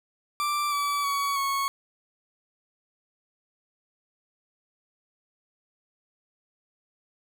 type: tone with pitch steps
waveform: 40% pulse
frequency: 1174.7 / 1150.5 / 1126.8 / 1103.7 Hz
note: D6 / D6 / C#6 / C#6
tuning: 0 / -36 / +28 / -8 cents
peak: -24 dBFS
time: 0.4-1.68 s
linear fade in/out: 0 ms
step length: 320 ms
effects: none